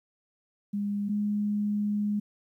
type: tone pair in turn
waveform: sine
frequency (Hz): 203.6 / 207.3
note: G#3 / G#3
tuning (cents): -34 / -3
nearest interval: unison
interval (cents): 31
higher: second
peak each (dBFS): -27 / -25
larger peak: second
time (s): 0.73-1.09 / 1.09-2.2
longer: second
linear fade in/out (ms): 10
effects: 11-bit